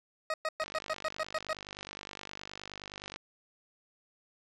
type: tone bursts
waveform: 20% pulse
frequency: 629 Hz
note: D#5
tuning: 19 cents sharp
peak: -25 dBFS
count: 9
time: 0.3-1.531 s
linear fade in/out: 2 ms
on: 39 ms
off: 110 ms
type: click train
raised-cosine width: 0.2 ms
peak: -24 dBFS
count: 127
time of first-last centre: 0.62-3.16 s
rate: 49.6 Hz
effects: low-pass 6000 Hz 12 dB/octave